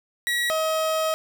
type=tone pair in turn; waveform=30% pulse; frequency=1918 / 634.7 Hz; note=A#6 / D#5; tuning=+49 / +34 cents; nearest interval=octave + perfect fifth; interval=1915 cents; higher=first; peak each=-19 dBFS; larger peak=neither; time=0.27-0.5 / 0.5-1.14 s; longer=second; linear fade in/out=0 ms; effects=none